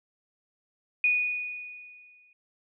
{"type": "tone with exponential decay", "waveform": "sine", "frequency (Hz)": 2469, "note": "D#7", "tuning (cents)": -14, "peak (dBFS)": -19, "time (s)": [1.04, 2.33], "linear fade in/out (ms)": 2, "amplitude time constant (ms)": 280, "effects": []}